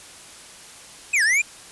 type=linear two-way sweep; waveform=square; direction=down then up; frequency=2627 to 1600 to 2478 Hz; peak=-17 dBFS; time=1.13-1.42 s; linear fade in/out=10 ms; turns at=1.23 s; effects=white hiss -43 dBFS RMS until 1.71 s + resampled to 24000 Hz